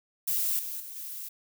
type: noise with level steps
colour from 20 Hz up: violet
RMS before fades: -28 / -36 / -42 / -39 dBFS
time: 0.27-1.29 s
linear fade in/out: 10 ms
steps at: 0.59 / 0.8 / 0.96 s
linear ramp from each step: 2 ms
effects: none